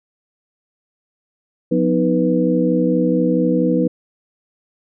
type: tone cluster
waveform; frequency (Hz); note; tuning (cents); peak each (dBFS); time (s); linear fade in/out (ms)
sine; 178.5 / 250.8 / 315.2 / 491.8; F3 / B3 / D#4 / B4; +38 / +27 / +23 / -7; -19; 1.71-3.88; 10
effects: none